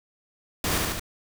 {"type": "noise with echo", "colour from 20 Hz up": "pink", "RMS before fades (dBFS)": -26, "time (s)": [0.64, 0.78], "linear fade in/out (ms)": 2, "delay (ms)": 72, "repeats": 3, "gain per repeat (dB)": -2, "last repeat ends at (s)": 0.996, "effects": []}